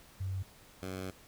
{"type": "tone pair in turn", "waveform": ["sine", "10% pulse"], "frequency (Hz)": [95, 93.8], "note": ["F#2", "F#2"], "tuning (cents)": [46, 24], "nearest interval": "unison", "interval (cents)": 22, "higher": "first", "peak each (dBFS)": [-33, -30], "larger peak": "second", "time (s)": [[0.2, 0.43], [0.82, 1.11]], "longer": "second", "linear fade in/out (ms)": 10, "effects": ["pink hiss -58 dBFS RMS until 1.27 s"]}